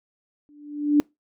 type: tone with exponential growth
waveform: sine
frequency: 293.7 Hz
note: D4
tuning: in tune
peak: -11 dBFS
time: 0.49-1 s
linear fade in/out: 0 ms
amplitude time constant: 110 ms
effects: noise-tail reverb RT60 0.2 s tail -25 dB re dry